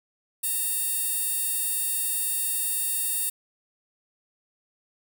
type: tone with high-pass filter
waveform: 15% pulse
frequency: 918 Hz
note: A#5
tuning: 27 cents flat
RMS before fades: -27 dBFS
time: 0.43-3.3 s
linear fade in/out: 10 ms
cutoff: 11000 Hz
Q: 0.95
effects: none